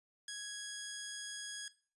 10% pulse tone, 1661.2 Hz, G#6, in tune, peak -33 dBFS, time 0.28-1.68 s, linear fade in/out 2 ms, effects noise-tail reverb RT60 0.4 s tail -17 dB re dry + resampled to 24000 Hz

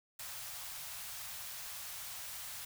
white band-stop noise, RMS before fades -45 dBFS, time 0.19-2.65 s, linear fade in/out 5 ms, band 150 to 640 Hz, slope 24 dB/octave, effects none

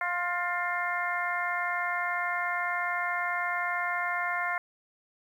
harmonic tone with a mistuned harmonic, 351.8 Hz, F4, 13 cents sharp, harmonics 2 / 3 / 4 / 5 / 6, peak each -34 / -34 / -34 / -34 / -34 dBFS, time 0.01-4.58 s, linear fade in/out 2 ms, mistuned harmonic 5, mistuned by +22 cents, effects 10-bit

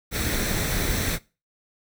pink noise with comb filter, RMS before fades -25 dBFS, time 0.11-1.19 s, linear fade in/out 50 ms, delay 0.51 ms, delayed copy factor +0.5, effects noise-tail reverb RT60 0.3 s tail -21 dB re dry

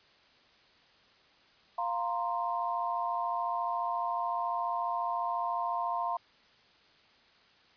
sine chord, F suspended fourth, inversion none, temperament equal, 698.5 / 932.3 / 1046.5 Hz, F5 / Bb5 / C6, 0 / 0 / 0 cents, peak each -34 dBFS, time 1.78-6.17 s, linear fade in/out 5 ms, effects white hiss -62 dBFS RMS until 7.76 s + resampled to 11025 Hz

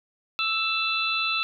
sine tone cluster, 1320 / 2659 / 3481 / 4004 Hz, E6 / E7 / A7 / B7, +2 / +14 / -19 / +23 cents, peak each -29 / -26 / -32 / -30 dBFS, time 0.39-1.43 s, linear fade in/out 0 ms, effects none

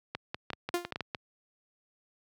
clicks, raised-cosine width 0.3 ms, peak -18 dBFS, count 10, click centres 0.15 / 0.345 / 0.503 / 0.533 / 0.69 / 0.85 / 0.923 / 0.959 / 1.007 / 1.148 s
sawtooth tone with exponential decay, 349.8 Hz, F4, 3 cents sharp, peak -21 dBFS, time 0.74-0.91 s, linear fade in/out 2 ms, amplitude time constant 35 ms
effects high-pass 80 Hz 12 dB/octave

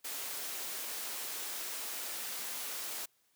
white high-pass noise, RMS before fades -40 dBFS, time 0.04-3.06 s, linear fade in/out 10 ms, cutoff 310 Hz, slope 12 dB/octave, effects white hiss -73 dBFS RMS until 3.35 s + high-pass 80 Hz 12 dB/octave

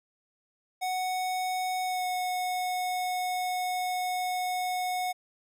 square tone with pitch glide, 740 to 731.1 Hz, F#5 to F#5, 0 to -21 cents, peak -29 dBFS, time 0.81-5.13 s, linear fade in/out 20 ms, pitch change -21 cents, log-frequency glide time 1.84-2.05 s, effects none

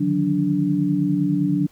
sine tone cluster, 147.9 / 157.7 / 183.1 / 290.7 Hz, D3 / D#3 / F#3 / D4, +13 / +24 / -18 / -18 cents, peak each -26 / -27 / -22 / -20 dBFS, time 0-1.67 s, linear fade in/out 10 ms, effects pink hiss -56 dBFS RMS until 1.71 s

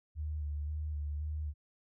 sine tone with vibrato, 75 Hz, D2, 37 cents sharp, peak -34 dBFS, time 0.15-1.54 s, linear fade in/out 50 ms, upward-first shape square, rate 1.9 Hz, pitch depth 30 cents each way, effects none

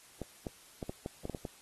clicks, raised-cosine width 2 ms, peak -24 dBFS, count 9, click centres 0.217 / 0.468 / 0.828 / 0.895 / 1.061 / 1.254 / 1.297 / 1.348 / 1.452 s, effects white hiss -58 dBFS RMS until 1.61 s + AAC 32 kbps

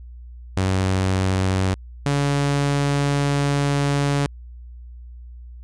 sawtooth tone pair in turn, 94.4 / 142.14 Hz, F#2 / C#3, +35 / +44 cents, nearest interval perfect fifth, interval 709 cents, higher second, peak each -14 dBFS, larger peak neither, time 0.57-1.74 / 2.06-4.26 s, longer second, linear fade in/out 0 ms, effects added 60 Hz sine -36 dBFS peak until 5.63 s + resampled to 22050 Hz

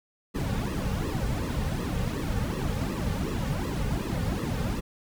brown noise with flanger, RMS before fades -29 dBFS, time 0.34-4.81 s, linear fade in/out 20 ms, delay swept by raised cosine 1.3 to 3.1 ms, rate 2.7 Hz, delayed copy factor -1, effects none

